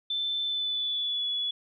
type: tone with pitch glide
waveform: sine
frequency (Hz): 3533 to 3405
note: A7 to G#7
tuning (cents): +6 to +42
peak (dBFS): -27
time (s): 0.1-1.51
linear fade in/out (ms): 5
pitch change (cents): -64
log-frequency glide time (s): 0.44-1.26
effects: none